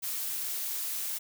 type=noise; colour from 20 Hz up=blue; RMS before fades=-34 dBFS; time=0.02-1.19 s; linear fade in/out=20 ms; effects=none